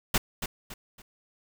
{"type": "noise with echo", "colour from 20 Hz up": "pink", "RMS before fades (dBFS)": -23, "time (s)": [0.14, 0.18], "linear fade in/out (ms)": 5, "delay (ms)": 280, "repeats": 3, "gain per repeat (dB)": -9, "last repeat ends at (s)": 1.02, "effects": []}